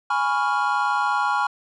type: chord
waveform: triangle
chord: C# dominant seventh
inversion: second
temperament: equal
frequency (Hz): 830.6 / 987.8 / 1108.7 / 1396.9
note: G#5 / B5 / C#6 / E#6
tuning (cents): 0 / 0 / 0 / 0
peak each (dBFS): -22 / -24 / -24 / -23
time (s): 0.1-1.47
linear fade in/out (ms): 5
effects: resampled to 22050 Hz